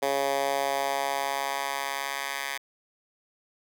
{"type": "tone with high-pass filter sweep", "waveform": "10% pulse", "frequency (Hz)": 138.59, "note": "C#3", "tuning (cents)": 0, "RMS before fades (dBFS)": -29, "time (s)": [0.02, 2.58], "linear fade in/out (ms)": 10, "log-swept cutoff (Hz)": [500, 1500], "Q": 1.6, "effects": []}